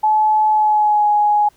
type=tone with pitch glide; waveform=sine; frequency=859 to 834.5 Hz; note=A5 to G#5; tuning=-42 to +8 cents; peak=-11 dBFS; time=0.03-1.49 s; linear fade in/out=10 ms; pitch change=-50 cents; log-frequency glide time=0.5-1.08 s; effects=pink hiss -55 dBFS RMS until 1.56 s